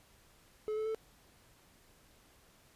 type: tone with pitch steps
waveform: triangle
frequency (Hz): 429.1 / 435.1 / 441.2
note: A4 / A4 / A4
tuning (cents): -43 / -19 / +5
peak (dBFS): -31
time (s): 0.68-0.947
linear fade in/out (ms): 0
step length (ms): 89
effects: pink hiss -64 dBFS RMS until 2.75 s + resampled to 32000 Hz